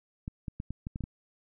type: clicks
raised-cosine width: 5 ms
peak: -23 dBFS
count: 8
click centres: 0.279 / 0.482 / 0.601 / 0.706 / 0.869 / 0.959 / 1.007 / 1.039 s
effects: none